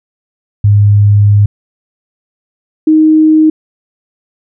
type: tone pair in turn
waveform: sine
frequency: 102.8 / 312.4 Hz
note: G#2 / D#4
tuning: -17 / +7 cents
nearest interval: octave + perfect fifth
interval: 1924 cents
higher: second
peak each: -3 dBFS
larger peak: neither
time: 0.64-1.46 / 2.87-3.5 s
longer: first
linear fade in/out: 5 ms
effects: none